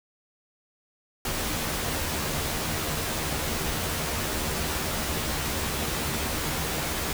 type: noise with comb filter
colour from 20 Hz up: pink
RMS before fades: -29 dBFS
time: 1.25-7.13 s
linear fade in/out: 2 ms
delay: 13 ms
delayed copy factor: +0.6
effects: none